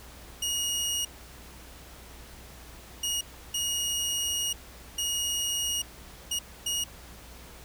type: tone bursts at uneven times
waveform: 20% pulse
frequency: 2876 Hz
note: F#7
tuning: 50 cents flat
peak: -22 dBFS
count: 6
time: 0.42-1.05 / 3.03-3.21 / 3.54-4.53 / 4.98-5.82 / 6.31-6.39 / 6.66-6.84 s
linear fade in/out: 5 ms
effects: added 60 Hz sine -50 dBFS peak until 7.64 s + pink hiss -49 dBFS RMS until 7.64 s